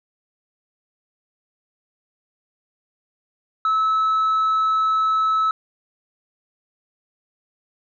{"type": "tone", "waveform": "sine", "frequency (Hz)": 1300, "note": "E6", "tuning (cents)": -24, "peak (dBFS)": -14, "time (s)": [3.65, 5.51], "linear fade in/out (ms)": 2, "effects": ["tanh soft clip ceiling -15 dBFS"]}